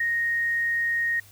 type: tone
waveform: sine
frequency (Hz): 1864.7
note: A#6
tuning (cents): 0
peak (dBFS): -22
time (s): 0-1.2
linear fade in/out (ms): 5
effects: added 100 Hz sine -53 dBFS peak until 1.31 s + white hiss -53 dBFS RMS until 1.31 s